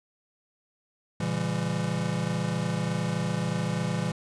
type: chord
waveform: square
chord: A# diminished seventh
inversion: none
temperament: just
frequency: 116.54 / 139.85 / 167.82 / 201.4 Hz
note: A#2 / C#3 / E3 / G3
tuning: 0 / +16 / +31 / +47 cents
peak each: -34 / -35 / -30 / -34 dBFS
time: 1.2-4.12 s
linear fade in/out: 5 ms
effects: resampled to 22050 Hz + 10-bit